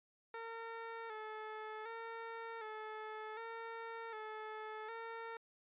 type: tone with vibrato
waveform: 15% pulse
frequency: 444.5 Hz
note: A4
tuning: 18 cents sharp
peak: -38 dBFS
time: 0.34-5.37 s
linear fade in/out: 2 ms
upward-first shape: square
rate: 0.66 Hz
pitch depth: 47 cents each way
effects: resampled to 8000 Hz